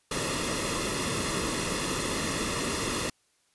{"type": "noise with comb filter", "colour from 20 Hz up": "pink", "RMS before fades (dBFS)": -30, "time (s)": [0.11, 3.1], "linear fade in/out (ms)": 5, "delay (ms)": 1.3, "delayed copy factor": -0.65, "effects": ["white hiss -69 dBFS RMS until 3.54 s", "resampled to 24000 Hz"]}